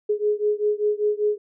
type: beating tone pair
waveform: sine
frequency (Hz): 417 / 422.1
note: G#4 / G#4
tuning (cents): +7 / +28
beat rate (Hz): 5.1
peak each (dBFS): -22 / -23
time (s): 0.09-1.38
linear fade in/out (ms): 10
effects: none